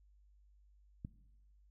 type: click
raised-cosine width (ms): 5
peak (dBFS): -30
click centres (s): 1.049
effects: noise-tail reverb RT60 1.0 s tail -18 dB re dry + added 50 Hz sine -63 dBFS peak until 1.7 s